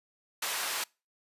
pink high-pass noise, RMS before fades -33 dBFS, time 0.42-0.84 s, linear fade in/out 5 ms, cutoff 930 Hz, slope 12 dB/octave, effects noise-tail reverb RT60 0.3 s tail -26 dB re dry + resampled to 32000 Hz

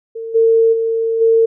sine tone with level steps, 453.2 Hz, A#4, 49 cents flat, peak -23 / -8 / -14 / -8 dBFS, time 0.15-1.46 s, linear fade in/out 10 ms, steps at 0.34 / 0.72 / 1.2 s, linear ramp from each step 20 ms, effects none

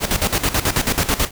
pink noise with tremolo, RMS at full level -17 dBFS, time 0-1.31 s, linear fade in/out 50 ms, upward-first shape square, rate 9.2 Hz, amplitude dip 75%, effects none

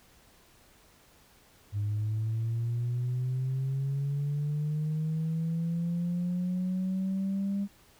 sine linear sweep, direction up, 101.6 to 200.7 Hz, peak -26 dBFS, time 1.72-7.68 s, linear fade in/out 50 ms, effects tanh soft clip ceiling -25 dBFS + pink hiss -60 dBFS RMS until 7.99 s

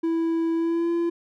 triangle tone with pitch glide, 329.6 to 339.8 Hz, E4 to F4, 0 to -47 cents, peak -19 dBFS, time 0.03-1.1 s, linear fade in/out 10 ms, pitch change +53 cents, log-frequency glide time 0.55-0.91 s, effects none

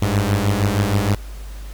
sawtooth beating tone pair, 98 / 104.4 Hz, G2 / G#2, 0 / +10 cents, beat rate 6.4 Hz, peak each -15 dBFS, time 0.02-1.15 s, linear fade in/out 5 ms, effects added 50 Hz sine -30 dBFS peak until 1.73 s + pink hiss -44 dBFS RMS until 1.73 s

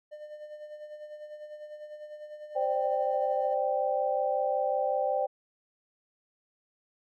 triangle tone with tremolo, 602 Hz, D5, 43 cents sharp, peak -37 dBFS, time 0.11-3.55 s, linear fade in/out 20 ms, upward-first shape sine, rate 10 Hz, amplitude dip 55%
sine chord, C suspended second, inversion none, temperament just, 523.3 / 588.7 / 784.9 Hz, C5 / D5 / G5, 0 / +4 / +2 cents, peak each -30 dBFS, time 2.55-5.27 s, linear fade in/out 20 ms
effects none

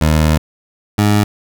20% pulse tone pair in turn, 77.78 / 104.04 Hz, D#2 / G#2, 0 / +4 cents, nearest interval perfect fourth, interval 504 cents, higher second, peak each -5 dBFS, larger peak neither, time 0.01-0.38 / 0.98-1.24 s, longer first, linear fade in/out 5 ms, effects none

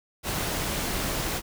pink noise, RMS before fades -29 dBFS, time 0.23-1.42 s, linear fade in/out 50 ms, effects none

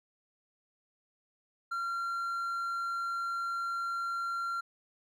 triangle tone, 1375 Hz, F6, 27 cents flat, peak -30 dBFS, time 1.71-4.61 s, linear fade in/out 10 ms, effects none

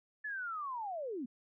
sine linear sweep, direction down, 1748 to 222 Hz, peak -37 dBFS, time 0.24-1.26 s, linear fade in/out 10 ms, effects none

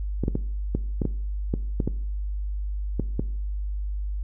clicks, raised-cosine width 3 ms, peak -11 dBFS, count 11, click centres 0.237 / 0.281 / 0.354 / 0.75 / 1.018 / 1.053 / 1.539 / 1.802 / 1.876 / 2.997 / 3.195 s, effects noise-tail reverb RT60 0.6 s tail -19 dB re dry + added 50 Hz sine -26 dBFS peak until 4.23 s

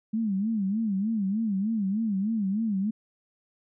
sine tone with vibrato, 208.2 Hz, G#3, 5 cents sharp, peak -24 dBFS, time 0.13-2.91 s, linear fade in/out 10 ms, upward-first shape sine, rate 3.3 Hz, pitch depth 160 cents each way, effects none

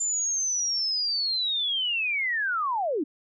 sine linear sweep, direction down, 7200 to 261.6 Hz, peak -24 dBFS, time 0-3.04 s, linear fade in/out 10 ms, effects none

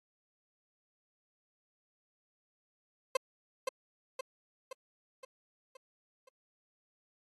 30% pulse tone with echo, 523.3 Hz, C5, in tune, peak -23 dBFS, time 3.15-3.17 s, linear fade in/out 5 ms, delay 520 ms, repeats 6, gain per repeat -5 dB, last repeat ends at 6.29 s, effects AAC 32 kbps

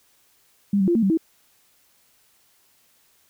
sine tone with pitch steps, 200.9 / 191.6 / 344.7 / 227.3 / 193.5 / 324.6 Hz, G3 / G3 / F4 / A#3 / G3 / E4, +43 / -39 / -23 / -43 / -22 / -27 cents, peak -16 dBFS, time 0.73-1.174 s, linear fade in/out 5 ms, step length 74 ms, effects white hiss -61 dBFS RMS until 3.29 s

